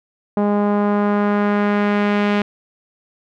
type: tone with low-pass filter sweep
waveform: sawtooth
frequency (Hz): 205.5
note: G#3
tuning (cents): -18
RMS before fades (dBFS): -17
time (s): 0.37-2.42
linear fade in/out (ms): 2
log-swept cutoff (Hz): 850 to 2700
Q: 1.3
effects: none